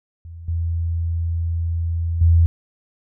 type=tone with level steps; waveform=sine; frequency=83.7 Hz; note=E2; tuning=27 cents sharp; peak=-33 / -19 / -10 dBFS; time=0.25-2.46 s; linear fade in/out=0 ms; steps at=0.48 / 2.21 s; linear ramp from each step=5 ms; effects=none